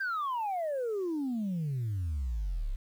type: exponential sweep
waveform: sine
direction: down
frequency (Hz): 1613 to 31.17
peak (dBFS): -28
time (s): 0-2.76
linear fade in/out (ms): 10
effects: tanh soft clip ceiling -28 dBFS + 10-bit